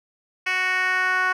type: tone with band-pass filter sweep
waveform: 10% pulse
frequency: 370 Hz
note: F#4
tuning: in tune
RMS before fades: -22 dBFS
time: 0.46-1.33 s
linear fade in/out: 10 ms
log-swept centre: 2400 to 1400 Hz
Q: 2.3
effects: none